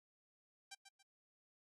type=tone with echo; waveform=5% pulse; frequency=784 Hz; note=G5; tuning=in tune; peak=-37 dBFS; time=0.71-0.75 s; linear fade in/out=10 ms; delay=140 ms; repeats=2; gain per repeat=-9 dB; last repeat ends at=1.03 s; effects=noise-tail reverb RT60 0.1 s tail -26 dB re dry + low-pass 9000 Hz 12 dB/octave